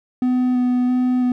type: tone with vibrato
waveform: triangle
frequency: 250 Hz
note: B3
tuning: 21 cents sharp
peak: -13 dBFS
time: 0.22-1.32 s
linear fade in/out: 2 ms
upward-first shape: square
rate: 1.5 Hz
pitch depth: 10 cents each way
effects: none